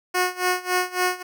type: tone with tremolo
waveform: 10% pulse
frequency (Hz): 363.4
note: F#4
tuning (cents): -31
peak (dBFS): -10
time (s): 0.14-1.23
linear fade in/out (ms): 10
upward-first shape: sine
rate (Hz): 3.6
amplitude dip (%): 90
effects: none